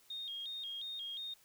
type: tone with vibrato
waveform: sine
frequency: 3465 Hz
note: A7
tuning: 27 cents flat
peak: -40 dBFS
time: 0.1-1.34 s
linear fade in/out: 5 ms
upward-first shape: square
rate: 2.8 Hz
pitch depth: 110 cents each way
effects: white hiss -66 dBFS RMS until 1.44 s